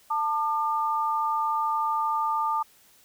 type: tone pair together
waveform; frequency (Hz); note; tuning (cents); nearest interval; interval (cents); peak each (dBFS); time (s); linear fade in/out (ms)
sine; 890 / 1202.2; A5 / D6; +20 / +40; perfect fourth; 520; -26; 0.1-2.63; 10
effects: white hiss -58 dBFS RMS until 3.04 s